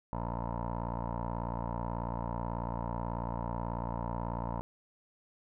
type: tone with low-pass filter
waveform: 15% pulse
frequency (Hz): 58.27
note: A#1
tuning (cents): 0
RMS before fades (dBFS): -36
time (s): 0.13-4.61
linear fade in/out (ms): 0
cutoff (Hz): 910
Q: 5.7
effects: none